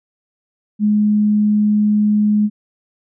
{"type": "tone", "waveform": "sine", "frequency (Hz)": 209.9, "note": "G#3", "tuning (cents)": 19, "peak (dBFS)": -11, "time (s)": [0.79, 2.5], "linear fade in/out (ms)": 50, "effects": []}